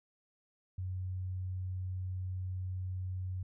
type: tone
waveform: sine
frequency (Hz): 92.5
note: F#2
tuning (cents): 0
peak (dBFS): -35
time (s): 0.78-3.43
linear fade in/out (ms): 5
effects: none